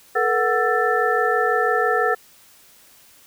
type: tone cluster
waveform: sine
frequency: 435 / 481 / 739 / 1329 / 1766 Hz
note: A4 / B4 / F#5 / E6 / A6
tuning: -20 / -46 / -2 / +14 / +6 cents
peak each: -23 dBFS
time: 0.15-2.15 s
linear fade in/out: 10 ms
effects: white hiss -51 dBFS RMS until 3.26 s